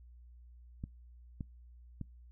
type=clicks; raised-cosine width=5 ms; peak=-27 dBFS; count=3; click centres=0.839 / 1.408 / 2.013 s; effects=noise-tail reverb RT60 0.2 s tail -25 dB re dry + added 60 Hz sine -53 dBFS peak until 2.31 s